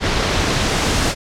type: noise with low-pass filter sweep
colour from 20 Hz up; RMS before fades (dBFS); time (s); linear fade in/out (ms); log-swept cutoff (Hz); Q
pink; -18; 0-1.15; 50; 4500 to 7900; 0.85
effects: none